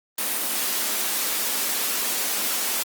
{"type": "high-pass noise", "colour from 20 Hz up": "white", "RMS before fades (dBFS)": -25, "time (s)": [0.18, 2.83], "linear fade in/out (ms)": 5, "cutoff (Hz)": 190, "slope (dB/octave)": 96, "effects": ["Opus 24 kbps"]}